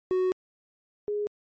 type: tone pair in turn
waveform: triangle / sine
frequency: 370 / 415.3 Hz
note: F#4 / G#4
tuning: 0 / 0 cents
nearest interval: major second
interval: 200 cents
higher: second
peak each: -20 / -26 dBFS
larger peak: first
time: 0.11-0.32 / 1.08-1.27 s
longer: first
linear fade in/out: 0 ms
effects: MP3 32 kbps